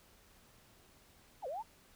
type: linear two-way sweep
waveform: sine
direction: down then up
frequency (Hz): 950 to 484.3 to 950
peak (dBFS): -38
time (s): 1.42-1.63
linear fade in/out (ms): 20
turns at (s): 1.47
effects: pink hiss -64 dBFS RMS until 1.95 s